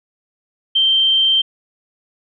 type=tone; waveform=sine; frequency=3136 Hz; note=G7; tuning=in tune; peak=-11 dBFS; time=0.75-1.42 s; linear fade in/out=10 ms; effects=none